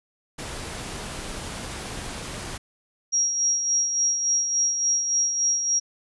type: noise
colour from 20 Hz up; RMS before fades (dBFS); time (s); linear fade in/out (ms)
pink; -34; 0.38-2.58; 10
type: tone with tremolo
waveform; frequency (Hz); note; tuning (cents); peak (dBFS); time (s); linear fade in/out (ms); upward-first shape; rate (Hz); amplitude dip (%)
sine; 5650; F8; +19; -18; 3.12-5.8; 20; sine; 3.5; 50
effects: resampled to 24000 Hz